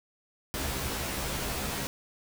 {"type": "noise with comb filter", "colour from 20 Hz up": "pink", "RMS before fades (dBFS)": -33, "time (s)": [0.54, 1.87], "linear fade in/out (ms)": 0, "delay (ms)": 15, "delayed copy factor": 0.75, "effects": []}